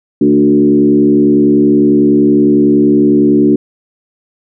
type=tone with frequency modulation; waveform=sine; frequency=294 Hz; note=D4; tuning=2 cents sharp; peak=-5 dBFS; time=0.21-3.56 s; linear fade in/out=5 ms; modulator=70.8 Hz; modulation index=1.2; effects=none